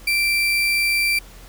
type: tone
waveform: 35% pulse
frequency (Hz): 2349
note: D7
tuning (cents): 0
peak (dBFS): -15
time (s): 0.07-1.19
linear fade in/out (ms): 5
effects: added 43 Hz sine -41 dBFS peak until 1.48 s + pink hiss -46 dBFS RMS until 1.48 s